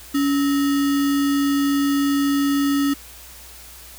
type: tone with sample-and-hold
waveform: sine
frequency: 281.6 Hz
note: C#4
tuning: 27 cents sharp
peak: -16 dBFS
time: 0.14-2.94 s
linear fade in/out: 10 ms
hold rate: 1575 Hz
effects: added 60 Hz sine -46 dBFS peak until 3.98 s + white hiss -42 dBFS RMS until 3.98 s